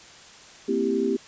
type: chord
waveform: sine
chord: C dominant seventh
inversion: third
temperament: equal with one note detuned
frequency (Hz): 229.7 / 261.6 / 329.6 / 392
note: Bb3 / C4 / E4 / G4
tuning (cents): -25 / 0 / 0 / 0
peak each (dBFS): -28 / -27 / -30 / -24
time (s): 0.68-1.17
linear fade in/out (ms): 10
effects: white hiss -47 dBFS RMS until 1.27 s + resampled to 16000 Hz